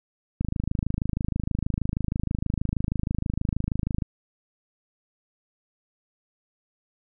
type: click train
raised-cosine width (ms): 5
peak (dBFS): -13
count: 96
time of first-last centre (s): 0.41-4.022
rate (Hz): 26.3
effects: none